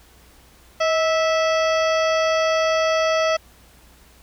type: harmonic tone with a mistuned harmonic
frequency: 655 Hz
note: E5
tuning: 11 cents flat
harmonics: 1 / 2 / 3 / 4 / 5 / 7 / 8 / 9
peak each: -18 / -24 / -28 / -30 / -32 / -35 / -36 / -37 dBFS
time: 0.8-3.37 s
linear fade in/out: 10 ms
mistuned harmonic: 1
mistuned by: -47 cents
effects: added 60 Hz sine -52 dBFS peak until 4.22 s + pink hiss -52 dBFS RMS until 4.22 s